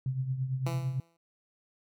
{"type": "tone with tremolo", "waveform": "sine", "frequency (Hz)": 130.81, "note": "C3", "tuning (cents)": 0, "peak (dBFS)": -26, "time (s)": [0.06, 1], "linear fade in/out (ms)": 2, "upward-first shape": "triangle", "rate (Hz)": 8.9, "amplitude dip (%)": 70}
{"type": "tone with exponential decay", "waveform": "10% pulse", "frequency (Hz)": 167.3, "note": "E3", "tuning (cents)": 26, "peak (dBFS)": -24, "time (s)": [0.66, 1.17], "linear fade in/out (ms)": 5, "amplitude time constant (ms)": 110}
{"effects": []}